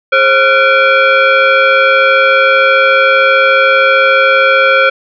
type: tone with frequency modulation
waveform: sine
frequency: 420.8 Hz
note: G#4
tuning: 23 cents sharp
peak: -5 dBFS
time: 0.12-4.9 s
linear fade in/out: 10 ms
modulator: 955 Hz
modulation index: 2.2
effects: none